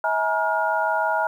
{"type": "tone cluster", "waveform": "sine", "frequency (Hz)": [642, 843, 949, 1421], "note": ["E5", "G#5", "A#5", "F6"], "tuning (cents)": [-46, 26, 31, 30], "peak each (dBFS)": -25, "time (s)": [0.04, 1.27], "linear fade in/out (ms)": 2, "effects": ["9-bit"]}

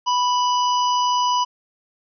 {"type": "harmonic tone", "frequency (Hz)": 987.8, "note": "B5", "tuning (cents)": 0, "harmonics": [1, 3, 5, 6], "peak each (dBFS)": [-17, -27, -31, -33], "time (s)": [0.06, 1.45], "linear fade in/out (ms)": 20, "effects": []}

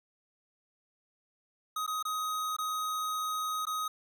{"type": "tone with dropouts", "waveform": "square", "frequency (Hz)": 1257, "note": "D#6", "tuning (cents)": 17, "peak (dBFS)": -32, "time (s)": [1.76, 3.88], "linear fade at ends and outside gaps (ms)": 5, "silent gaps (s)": [[1.865, 1.876], [2.027, 2.051], [2.566, 2.585], [3.654, 3.668]], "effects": []}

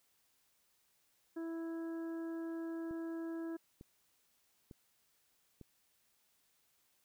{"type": "harmonic tone", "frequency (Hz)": 329.6, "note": "E4", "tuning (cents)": 0, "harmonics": [1, 2, 3, 4, 5], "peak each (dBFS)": [-39, -53, -59, -60, -58], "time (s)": [1.36, 3.57], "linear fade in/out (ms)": 10}
{"type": "click train", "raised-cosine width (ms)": 3, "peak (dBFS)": -39, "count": 4, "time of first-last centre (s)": [2.91, 5.613], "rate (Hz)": 1.11}
{"effects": ["white hiss -75 dBFS RMS until 7.04 s"]}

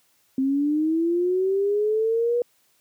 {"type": "linear sweep", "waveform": "sine", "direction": "up", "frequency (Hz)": [261.6, 486], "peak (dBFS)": -19, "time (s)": [0.38, 2.42], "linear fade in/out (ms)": 2, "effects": ["white hiss -64 dBFS RMS until 2.8 s", "high-pass 80 Hz 12 dB/octave"]}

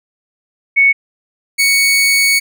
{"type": "tone pair in turn", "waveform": ["sine", "sawtooth"], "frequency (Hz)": [2217, 2226], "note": ["C#7", "C#7"], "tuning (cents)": [0, 7], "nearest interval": "unison", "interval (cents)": 7, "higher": "second", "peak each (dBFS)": -6, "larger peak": "neither", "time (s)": [[0.76, 0.93], [1.58, 2.4]], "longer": "second", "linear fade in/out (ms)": 20, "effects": []}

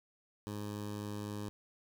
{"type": "tone with notch filter", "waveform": "15% pulse", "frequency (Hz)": 103.83, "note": "G#2", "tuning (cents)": 0, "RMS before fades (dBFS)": -41, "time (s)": [0.47, 1.49], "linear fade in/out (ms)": 0, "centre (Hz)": 2100, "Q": 1.6, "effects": []}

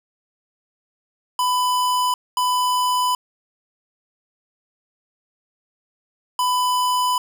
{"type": "tone bursts at uneven times", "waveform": "square", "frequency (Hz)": 998, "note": "B5", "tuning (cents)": 18, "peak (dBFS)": -18, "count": 3, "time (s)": [[1.39, 2.14], [2.37, 3.15], [6.39, 7.18]], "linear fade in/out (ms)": 2, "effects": []}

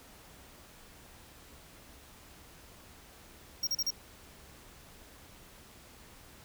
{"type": "tone bursts", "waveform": "square", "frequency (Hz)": 5588, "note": "F8", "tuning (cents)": 0, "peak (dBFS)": -29, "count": 4, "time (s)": [3.63, 3.906], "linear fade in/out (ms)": 5, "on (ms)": 42, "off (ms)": 36, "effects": ["added 69 Hz sine -64 dBFS peak until 6.44 s", "pink hiss -55 dBFS RMS until 6.44 s"]}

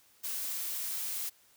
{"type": "noise", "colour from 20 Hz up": "blue", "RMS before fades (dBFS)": -36, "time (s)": [0.23, 1.3], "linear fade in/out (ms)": 20, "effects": ["white hiss -64 dBFS RMS until 1.56 s"]}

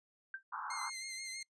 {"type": "tone with exponential decay", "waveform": "sine", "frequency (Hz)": 1568, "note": "G6", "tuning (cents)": 0, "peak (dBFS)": -36, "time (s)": [0.34, 0.43], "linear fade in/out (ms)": 2, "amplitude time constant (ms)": 19}
{"type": "band-pass noise", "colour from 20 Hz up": "pink", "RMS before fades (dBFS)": -42, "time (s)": [0.52, 0.9], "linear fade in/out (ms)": 10, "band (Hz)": [840, 1500], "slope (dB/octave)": 96}
{"type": "tone with vibrato", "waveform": "15% pulse", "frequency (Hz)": 2100, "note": "C7", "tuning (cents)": 6, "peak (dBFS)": -35, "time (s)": [0.7, 1.43], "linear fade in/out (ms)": 5, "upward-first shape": "triangle", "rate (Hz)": 6.2, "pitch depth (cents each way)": 40}
{"effects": ["noise-tail reverb RT60 0.1 s tail -24 dB re dry", "resampled to 22050 Hz"]}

